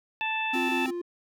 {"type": "harmonic tone", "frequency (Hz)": 880, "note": "A5", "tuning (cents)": 0, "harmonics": [1, 2, 3, 4], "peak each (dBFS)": [-31, -36, -29, -39], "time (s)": [0.21, 0.86], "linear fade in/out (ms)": 0}
{"type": "tone", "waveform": "square", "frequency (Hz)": 261.6, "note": "C4", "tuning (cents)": 0, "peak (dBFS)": -30, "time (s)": [0.53, 0.91], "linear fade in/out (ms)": 10}
{"type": "tone bursts", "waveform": "triangle", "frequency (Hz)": 349.2, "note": "F4", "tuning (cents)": 0, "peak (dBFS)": -28, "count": 3, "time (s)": [0.55, 1.016], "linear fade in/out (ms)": 5, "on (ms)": 140, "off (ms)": 23}
{"effects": []}